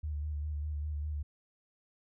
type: tone with vibrato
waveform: sine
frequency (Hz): 74.8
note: D2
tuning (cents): +32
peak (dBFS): -33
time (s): 0.03-1.23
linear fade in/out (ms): 10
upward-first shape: square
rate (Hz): 5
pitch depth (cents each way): 31
effects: none